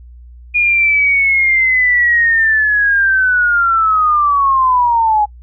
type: linear sweep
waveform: sine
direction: down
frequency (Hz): 2443 to 826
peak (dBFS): -9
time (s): 0.54-5.26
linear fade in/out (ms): 20
effects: noise-tail reverb RT60 0.1 s tail -25 dB re dry + added 60 Hz sine -34 dBFS peak until 5.42 s